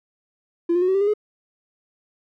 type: tone with pitch steps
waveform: triangle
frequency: 341.1 / 353.3 / 366 / 379.1 / 392.7 / 406.8 / 421.4 Hz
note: F4 / F4 / F#4 / F#4 / G4 / G#4 / G#4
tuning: -41 / +20 / -19 / +42 / +3 / -36 / +25 cents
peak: -13 dBFS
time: 0.69-1.138 s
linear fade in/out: 10 ms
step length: 64 ms
effects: tanh soft clip ceiling -13 dBFS